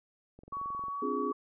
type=click train; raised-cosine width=2 ms; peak=-38 dBFS; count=12; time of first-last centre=0.39-0.883 s; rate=22.3 Hz
type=tone with pitch glide; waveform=sine; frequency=1124 to 1133.1 Hz; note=C#6 to C#6; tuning=+24 to +38 cents; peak=-34 dBFS; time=0.52-1.33 s; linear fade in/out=10 ms; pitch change=+14 cents; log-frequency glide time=0.88-1.02 s
type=chord; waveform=sine; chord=D half-diminished seventh; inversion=third; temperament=equal with one note detuned; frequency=261.6 / 293.7 / 354.1 / 415.3 Hz; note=C4 / D4 / F4 / Ab4; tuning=0 / 0 / +24 / 0 cents; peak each=-36 / -38 / -39 / -34 dBFS; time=1.02-1.32 s; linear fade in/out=5 ms
effects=none